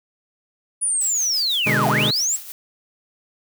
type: linear two-way sweep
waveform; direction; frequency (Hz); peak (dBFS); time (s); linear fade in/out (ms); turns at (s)
sine; down then up; 9840 to 617 to 7940; -18; 0.81-2.37; 20; 1.88
type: noise with tremolo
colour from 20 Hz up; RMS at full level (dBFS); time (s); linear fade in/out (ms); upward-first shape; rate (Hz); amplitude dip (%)
blue; -33; 1.01-2.52; 0; sine; 6.1; 55
type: chord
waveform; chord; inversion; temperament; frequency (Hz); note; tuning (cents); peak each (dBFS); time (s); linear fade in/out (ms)
sawtooth; G# diminished; first; just; 124.59 / 149.51 / 207.7; B2 / D3 / G#3; +16 / +31 / 0; -20; 1.66-2.11; 10
effects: none